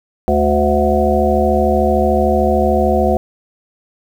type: harmonic tone with a mistuned harmonic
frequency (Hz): 73.42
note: D2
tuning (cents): 0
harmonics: 1 / 3 / 5 / 7 / 9 / 10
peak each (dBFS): -18 / -18 / -18 / -18 / -18 / -18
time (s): 0.28-3.17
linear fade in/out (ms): 0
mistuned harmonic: 3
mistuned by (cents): -37
effects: 7-bit